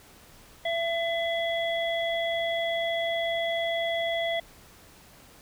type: harmonic tone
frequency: 671 Hz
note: E5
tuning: 31 cents sharp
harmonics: 1 / 3 / 5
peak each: -27 / -32 / -34 dBFS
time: 0.65-4.4 s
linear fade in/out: 5 ms
effects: pink hiss -53 dBFS RMS until 5.41 s